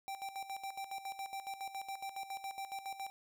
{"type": "tone with tremolo", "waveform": "square", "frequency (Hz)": 782, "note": "G5", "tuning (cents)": -4, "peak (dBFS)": -40, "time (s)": [0.08, 3.1], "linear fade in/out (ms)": 0, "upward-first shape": "square", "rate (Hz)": 7.2, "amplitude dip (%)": 70, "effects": []}